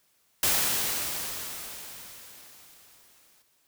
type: noise with exponential decay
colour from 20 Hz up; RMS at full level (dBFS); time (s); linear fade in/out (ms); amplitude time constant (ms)
white; -23; 0.43-3.42; 2; 650
effects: white hiss -68 dBFS RMS until 3.67 s